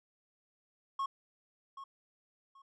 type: tone with echo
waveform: triangle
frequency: 1091 Hz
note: C#6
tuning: 28 cents flat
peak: -30 dBFS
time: 0.99-1.06 s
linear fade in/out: 5 ms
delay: 780 ms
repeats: 2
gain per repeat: -12 dB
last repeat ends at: 2.62 s
effects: resampled to 22050 Hz